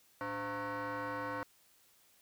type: tone with frequency modulation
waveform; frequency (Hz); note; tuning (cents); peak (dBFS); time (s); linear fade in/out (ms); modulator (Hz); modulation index
sine; 290.7; D4; -18; -34; 0.21-1.43; 0; 403; 3.4
effects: tanh soft clip ceiling -35 dBFS + white hiss -67 dBFS RMS until 2.21 s